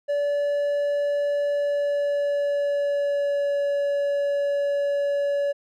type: tone with pitch glide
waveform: triangle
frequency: 576 to 568.7 Hz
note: D5 to C#5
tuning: -34 to +44 cents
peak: -19 dBFS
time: 0.08-5.53 s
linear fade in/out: 20 ms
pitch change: -22 cents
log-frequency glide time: 1.51-3.6 s
effects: none